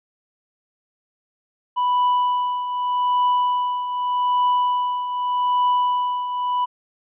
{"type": "tone with tremolo", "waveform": "triangle", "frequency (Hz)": 989, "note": "B5", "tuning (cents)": 2, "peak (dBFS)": -13, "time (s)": [1.76, 6.66], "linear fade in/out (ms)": 20, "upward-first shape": "triangle", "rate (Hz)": 0.83, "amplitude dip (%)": 65, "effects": ["resampled to 8000 Hz"]}